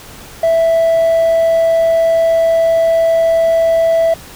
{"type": "tone", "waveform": "triangle", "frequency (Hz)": 659.3, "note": "E5", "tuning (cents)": 0, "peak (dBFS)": -6, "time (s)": [0.43, 4.14], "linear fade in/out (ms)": 5, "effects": ["tanh soft clip ceiling -3 dBFS", "pink hiss -35 dBFS RMS until 4.35 s"]}